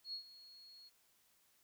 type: tone with ADSR envelope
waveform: sine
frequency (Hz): 4319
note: C#8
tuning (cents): -46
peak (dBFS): -40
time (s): 0.04-0.9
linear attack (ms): 93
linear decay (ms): 94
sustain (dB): -16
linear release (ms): 28
effects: white hiss -73 dBFS RMS until 1.63 s